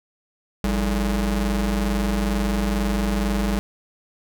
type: ring-modulated tone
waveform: 40% pulse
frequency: 126.2 Hz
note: B2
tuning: 38 cents sharp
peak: -16 dBFS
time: 0.64-3.59 s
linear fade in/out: 0 ms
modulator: 74.2 Hz
effects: none